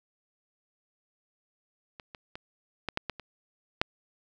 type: clicks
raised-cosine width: 0.3 ms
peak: -27 / -27 / -24 / -15 / -12 / -16 / -26 / -7 dBFS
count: 8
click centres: 1.998 / 2.148 / 2.355 / 2.887 / 2.974 / 3.097 / 3.197 / 3.815 s
effects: none